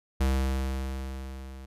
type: tone with level ramp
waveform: square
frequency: 66.2 Hz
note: C2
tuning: 21 cents sharp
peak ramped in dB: -22 to -42 dBFS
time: 0.2-1.66 s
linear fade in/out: 10 ms
effects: resampled to 32000 Hz